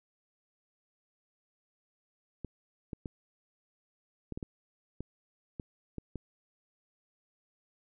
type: clicks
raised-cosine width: 3 ms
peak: -25 dBFS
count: 10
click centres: 2.447 / 2.932 / 3.058 / 4.323 / 4.375 / 4.428 / 5.006 / 5.598 / 5.983 / 6.157 s
effects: none